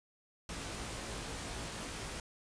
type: noise with comb filter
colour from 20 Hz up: pink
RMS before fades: -42 dBFS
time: 0.49-2.2 s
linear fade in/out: 2 ms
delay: 18 ms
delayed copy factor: +0.6
effects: resampled to 22050 Hz